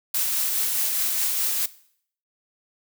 blue noise with tremolo, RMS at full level -23 dBFS, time 0.14-1.66 s, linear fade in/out 5 ms, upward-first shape sine, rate 4.8 Hz, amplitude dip 25%, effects noise-tail reverb RT60 0.6 s tail -18 dB re dry

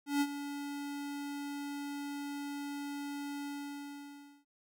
square tone with ADSR envelope, 285.5 Hz, D4, 49 cents flat, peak -27 dBFS, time 0.06-4.45 s, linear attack 150 ms, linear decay 53 ms, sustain -12 dB, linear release 1000 ms, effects none

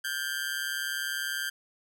sawtooth tone with amplitude modulation, 1580 Hz, G6, 13 cents sharp, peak -23 dBFS, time 0.04-1.5 s, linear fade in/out 10 ms, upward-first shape sine, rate 140 Hz, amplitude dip 85%, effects none

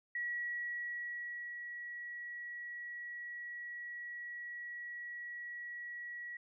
sine tone with ADSR envelope, 1924 Hz, B6, 46 cents flat, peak -35 dBFS, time 0.15-6.37 s, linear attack 4 ms, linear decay 1400 ms, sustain -7 dB, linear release 4 ms, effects none

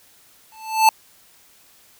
square tone with exponential growth, 880 Hz, A5, in tune, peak -8 dBFS, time 0.52-0.89 s, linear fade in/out 2 ms, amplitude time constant 80 ms, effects white hiss -53 dBFS RMS until 1.99 s

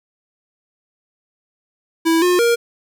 square tone with pitch steps, 328 / 358 / 469.9 Hz, E4 / F4 / A#4, -9 / +43 / +14 cents, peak -13 dBFS, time 2.05-2.56 s, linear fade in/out 20 ms, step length 170 ms, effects none

